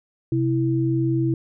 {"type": "tone pair together", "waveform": "sine", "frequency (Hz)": [130, 328.5], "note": ["C3", "E4"], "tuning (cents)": [-11, -6], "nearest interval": "octave + major third", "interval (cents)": 1605, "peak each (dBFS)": -21, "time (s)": [0.32, 1.34], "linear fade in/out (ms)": 2, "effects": []}